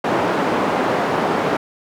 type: band-pass noise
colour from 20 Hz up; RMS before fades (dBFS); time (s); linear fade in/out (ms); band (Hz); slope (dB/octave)
white; -19; 0.04-1.57; 5; 200 to 860; 12
effects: none